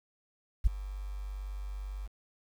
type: tone with ADSR envelope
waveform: sine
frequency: 49 Hz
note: G1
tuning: in tune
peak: -16 dBFS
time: 0.64-2.08 s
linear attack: 26 ms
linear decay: 10 ms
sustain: -20 dB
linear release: 21 ms
effects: 9-bit